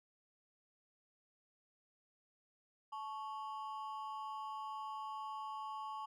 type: ring-modulated tone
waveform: triangle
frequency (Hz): 987.8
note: B5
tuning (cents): 0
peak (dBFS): -37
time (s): 2.92-6.06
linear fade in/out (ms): 10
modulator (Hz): 121
effects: none